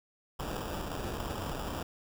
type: noise with sample-and-hold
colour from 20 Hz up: pink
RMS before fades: -37 dBFS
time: 0.39-1.83 s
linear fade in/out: 5 ms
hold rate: 2100 Hz
effects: none